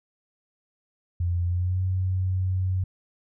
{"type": "tone with pitch glide", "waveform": "sine", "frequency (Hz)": [87.31, 93.04], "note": ["F2", "F#2"], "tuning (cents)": [0, 10], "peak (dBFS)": -22, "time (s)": [1.2, 2.84], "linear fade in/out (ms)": 5, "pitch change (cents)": 110, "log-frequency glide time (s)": [1.45, 1.81], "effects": []}